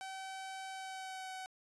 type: tone with pitch glide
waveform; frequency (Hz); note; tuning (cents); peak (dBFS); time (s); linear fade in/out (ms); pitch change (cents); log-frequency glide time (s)
sawtooth; 766 to 753.3; G5 to F#5; -40 to +31; -39; 0.01-1.46; 0; -29; 0.71-1.33
effects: resampled to 24000 Hz